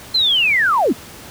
sine linear sweep, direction down, 4186 to 185 Hz, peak -12 dBFS, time 0.14-0.93 s, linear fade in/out 10 ms, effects pink hiss -37 dBFS RMS until 1.3 s + high-pass 60 Hz 12 dB/octave

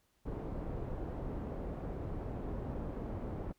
pink low-pass noise, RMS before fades -40 dBFS, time 0.25-3.53 s, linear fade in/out 20 ms, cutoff 610 Hz, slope 12 dB/octave, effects pink hiss -75 dBFS RMS until 3.58 s

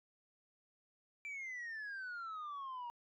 sine exponential sweep, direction down, 2349 to 940 Hz, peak -40 dBFS, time 1.25-2.9 s, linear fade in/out 0 ms, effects tanh soft clip ceiling -41 dBFS

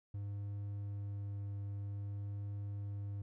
triangle tone with vibrato, 101 Hz, G#2, 48 cents flat, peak -37 dBFS, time 0.14-3.22 s, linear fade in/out 5 ms, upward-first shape triangle, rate 0.52 Hz, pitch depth 8 cents each way, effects none

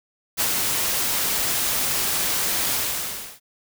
white noise with ADSR envelope, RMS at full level -21 dBFS, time 0.37-3.4 s, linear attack 33 ms, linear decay 74 ms, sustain -2 dB, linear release 670 ms, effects none

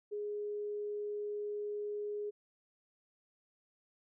sine tone, 415.3 Hz, G#4, in tune, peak -36 dBFS, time 0.11-2.31 s, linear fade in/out 20 ms, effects none

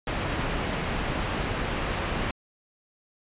pink low-pass noise, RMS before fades -29 dBFS, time 0.07-2.31 s, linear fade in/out 2 ms, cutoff 3200 Hz, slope 24 dB/octave, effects resampled to 8000 Hz

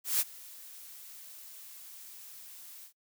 blue noise with ADSR envelope, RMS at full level -26 dBFS, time 0.04-2.93 s, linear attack 160 ms, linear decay 34 ms, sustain -23 dB, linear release 100 ms, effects noise-tail reverb RT60 0.1 s tail -24 dB re dry

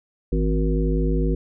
harmonic tone with a mistuned harmonic, 52.3 Hz, G#1, 13 cents sharp, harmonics 1 / 3 / 5 / 7 / 9, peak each -20 / -25 / -27 / -28 / -30 dBFS, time 0.32-1.35 s, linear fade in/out 5 ms, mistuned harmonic 3, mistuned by +69 cents, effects none

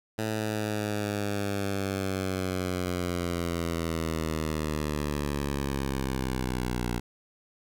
10% pulse linear sweep, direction down, 110 to 59.3 Hz, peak -20 dBFS, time 0.18-7 s, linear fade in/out 10 ms, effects none

